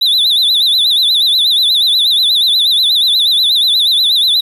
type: tone with vibrato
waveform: triangle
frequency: 3729 Hz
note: A#7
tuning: in tune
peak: -7 dBFS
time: 0.01-4.41 s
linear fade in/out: 10 ms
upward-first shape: sine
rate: 8.3 Hz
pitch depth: 150 cents each way
effects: 7-bit

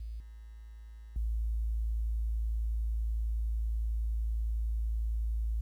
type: tone with level steps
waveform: sine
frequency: 55.4 Hz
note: A1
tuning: 13 cents sharp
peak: -37 / -45 / -29 dBFS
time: 0-5.61 s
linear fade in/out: 5 ms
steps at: 0.2 / 1.16 s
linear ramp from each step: 2 ms
effects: 11-bit

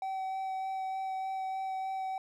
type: tone with vibrato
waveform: triangle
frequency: 764 Hz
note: G5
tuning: 45 cents flat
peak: -31 dBFS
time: 0.02-2.18 s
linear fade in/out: 2 ms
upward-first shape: sine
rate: 3.3 Hz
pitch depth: 9 cents each way
effects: none

